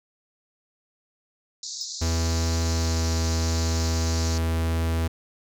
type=band-pass noise; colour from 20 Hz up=white; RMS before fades=-35 dBFS; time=1.63-4.38 s; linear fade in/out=2 ms; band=3900 to 7100 Hz; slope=96 dB/octave
type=tone with exponential decay; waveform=triangle; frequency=5100 Hz; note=D#8; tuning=42 cents sharp; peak=-23 dBFS; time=1.81-1.9 s; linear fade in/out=2 ms; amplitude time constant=18 ms
type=tone with pitch glide; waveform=45% pulse; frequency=82.41 to 81.89 Hz; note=E2 to E2; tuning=0 to -11 cents; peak=-22 dBFS; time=2.01-5.08 s; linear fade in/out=10 ms; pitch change=-11 cents; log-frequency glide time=2.65-2.94 s
effects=none